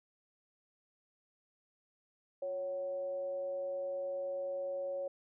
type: tone with frequency modulation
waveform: sine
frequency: 554.4 Hz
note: C#5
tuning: in tune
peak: -35 dBFS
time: 2.42-5.08 s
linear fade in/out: 5 ms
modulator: 199 Hz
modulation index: 0.27
effects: none